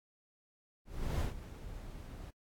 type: noise with ADSR envelope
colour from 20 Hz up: brown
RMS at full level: -32 dBFS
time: 0.85-2.31 s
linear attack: 360 ms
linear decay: 120 ms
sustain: -14 dB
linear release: 12 ms
effects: AAC 64 kbps